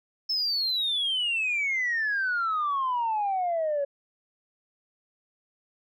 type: exponential sweep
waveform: sine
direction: down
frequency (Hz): 5300 to 554.4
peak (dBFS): -23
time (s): 0.29-3.85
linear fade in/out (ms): 10
effects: tanh soft clip ceiling -21 dBFS